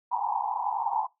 pink band-pass noise, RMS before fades -29 dBFS, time 0.11-1.07 s, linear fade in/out 10 ms, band 790 to 990 Hz, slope 96 dB/octave, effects noise-tail reverb RT60 0.2 s tail -21 dB re dry

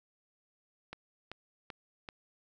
click train, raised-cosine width 0.3 ms, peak -26 dBFS, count 4, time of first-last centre 0.93-2.088 s, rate 2.59 Hz, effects none

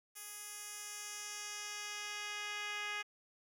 10% pulse tone with band-pass filter sweep, 415.3 Hz, G#4, in tune, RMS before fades -44 dBFS, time 0.15-3.03 s, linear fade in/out 20 ms, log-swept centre 12000 to 2600 Hz, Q 1.1, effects 11-bit

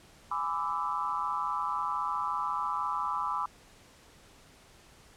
sine chord, E dominant seventh, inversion first, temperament equal with one note detuned, 830.6 / 1000.4 / 1174.7 / 1318.5 Hz, G#5 / B5 / D6 / E6, 0 / +22 / 0 / 0 cents, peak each -39 / -33 / -33 / -37 dBFS, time 0.31-3.46 s, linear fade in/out 5 ms, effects pink hiss -57 dBFS RMS until 5.16 s + low-pass 10000 Hz 12 dB/octave

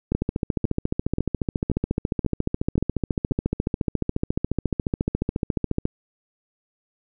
two click trains, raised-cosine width 3 ms, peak -10 / -9 dBFS, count 7 / 82, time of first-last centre 0.12-3.311 / 0.15-5.854 s, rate 1.88 / 14.2 Hz, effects none

